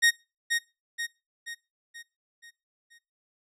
sawtooth tone with echo, 1864.7 Hz, A#6, in tune, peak -14 dBFS, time 0.02-0.11 s, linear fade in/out 20 ms, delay 480 ms, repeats 6, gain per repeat -6 dB, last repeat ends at 2.99 s, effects noise-tail reverb RT60 0.3 s tail -24 dB re dry + low-pass 11000 Hz 12 dB/octave

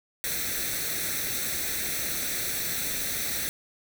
white noise with comb filter, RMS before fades -30 dBFS, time 0.24-3.49 s, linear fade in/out 0 ms, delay 0.5 ms, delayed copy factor +0.7, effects none

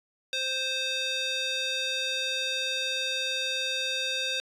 square tone with band-pass filter, 523.3 Hz, C5, in tune, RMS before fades -30 dBFS, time 0.33-4.4 s, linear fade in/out 0 ms, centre 3600 Hz, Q 2.5, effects resampled to 32000 Hz

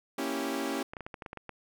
sawtooth chord, A# diminished seventh, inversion none, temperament equal, 233.1 / 277.2 / 329.6 / 392 Hz, A#3 / C#4 / E4 / G4, 0 / 0 / 0 / 0 cents, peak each -35 / -30 / -34 / -33 dBFS, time 0.18-0.83 s, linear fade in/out 5 ms
clicks, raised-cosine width 0.5 ms, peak -25 dBFS, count 10, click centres 0.935 / 0.968 / 1.007 / 1.065 / 1.142 / 1.222 / 1.262 / 1.331 / 1.373 / 1.493 s
effects none

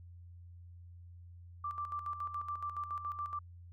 sine tone with tremolo, 1174.7 Hz, D6, in tune, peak -35 dBFS, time 1.64-3.39 s, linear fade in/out 5 ms, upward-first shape square, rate 7.1 Hz, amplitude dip 60%, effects added 87 Hz sine -50 dBFS peak until 3.72 s

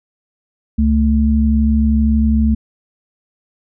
sine tone pair together, 69.3 / 220.5 Hz, C#2 / A3, 0 / +4 cents, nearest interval octave + minor sixth, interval 2004 cents, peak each -13 dBFS, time 0.78-2.55 s, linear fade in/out 10 ms, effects none

